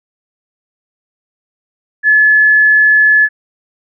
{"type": "tone", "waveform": "sine", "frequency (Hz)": 1717, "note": "A6", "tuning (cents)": -43, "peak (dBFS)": -5, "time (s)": [2.03, 3.29], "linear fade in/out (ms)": 50, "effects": []}